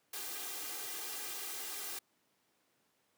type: noise with comb filter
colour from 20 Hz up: white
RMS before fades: -42 dBFS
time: 0.13-1.99 s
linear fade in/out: 5 ms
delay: 2.5 ms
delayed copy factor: +0.85
effects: pink hiss -75 dBFS RMS until 3.17 s + high-pass 200 Hz 12 dB/octave